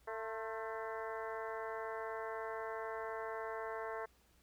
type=harmonic tone with a mistuned harmonic; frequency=223 Hz; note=A3; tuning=23 cents sharp; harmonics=2 / 3 / 4 / 5 / 6 / 7 / 8 / 9; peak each=-44 / -46 / -48 / -48 / -51 / -52 / -52 / -56 dBFS; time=0.07-4.06 s; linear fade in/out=10 ms; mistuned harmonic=5; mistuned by=-54 cents; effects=added 60 Hz sine -70 dBFS peak until 4.42 s + pink hiss -71 dBFS RMS until 4.42 s